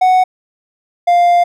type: tone pair in turn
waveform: triangle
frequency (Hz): 741 / 699.4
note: F#5 / F5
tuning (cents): +2 / +2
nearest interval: minor second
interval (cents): 100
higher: first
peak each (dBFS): -5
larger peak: neither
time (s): 0.01-0.24 / 1.07-1.44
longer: second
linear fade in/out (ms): 10
effects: none